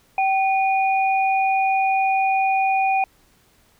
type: tone pair together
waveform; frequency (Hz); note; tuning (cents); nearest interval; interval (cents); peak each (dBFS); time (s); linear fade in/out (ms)
sine; 771.1 / 2448; G5 / D#7; -29 / -29; octave + minor sixth; 2000; -17 / -24; 0.18-3.04; 2
effects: pink hiss -58 dBFS RMS until 3.79 s